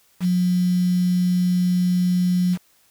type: tone with quantisation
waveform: sine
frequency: 180 Hz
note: F#3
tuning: 47 cents flat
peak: -16 dBFS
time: 0.2-2.58 s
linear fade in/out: 50 ms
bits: 6
effects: white hiss -59 dBFS RMS until 2.9 s